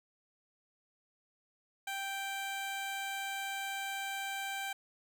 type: tone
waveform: 15% pulse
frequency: 784 Hz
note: G5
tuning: in tune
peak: -30 dBFS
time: 1.87-4.73 s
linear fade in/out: 5 ms
effects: none